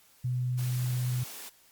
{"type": "tone", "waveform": "sine", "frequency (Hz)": 125, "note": "B2", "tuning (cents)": 21, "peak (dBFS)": -27, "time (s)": [0.24, 1.24], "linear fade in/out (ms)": 10}
{"type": "high-pass noise", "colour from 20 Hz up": "white", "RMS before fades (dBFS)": -43, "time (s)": [0.57, 1.5], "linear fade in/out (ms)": 20, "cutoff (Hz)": 200, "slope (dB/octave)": 48}
{"effects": ["white hiss -61 dBFS RMS until 1.71 s", "Opus 48 kbps"]}